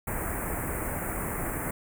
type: band-stop noise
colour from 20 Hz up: pink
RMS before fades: -32 dBFS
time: 0.07-1.71 s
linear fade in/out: 5 ms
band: 2200 to 8200 Hz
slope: 48 dB/octave
effects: none